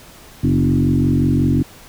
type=tone with frequency modulation; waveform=sine; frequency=196 Hz; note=G3; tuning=in tune; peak=-12 dBFS; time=0.43-1.63 s; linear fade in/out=10 ms; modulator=45.5 Hz; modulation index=2.6; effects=pink hiss -42 dBFS RMS until 1.88 s